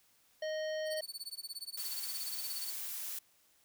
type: harmonic tone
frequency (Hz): 622.3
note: D#5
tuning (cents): 0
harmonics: 1 / 3 / 5 / 7 / 9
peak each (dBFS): -35 / -45 / -49 / -52 / -54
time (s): 0.42-1.01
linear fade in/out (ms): 5
type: tone with tremolo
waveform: sawtooth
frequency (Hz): 4471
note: C#8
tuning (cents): +14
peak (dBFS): -36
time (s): 0.85-2.75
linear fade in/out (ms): 50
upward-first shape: sine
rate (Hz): 17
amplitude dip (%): 100
type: noise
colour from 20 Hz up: blue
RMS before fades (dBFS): -41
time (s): 1.77-3.19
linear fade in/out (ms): 5
effects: white hiss -69 dBFS RMS until 3.64 s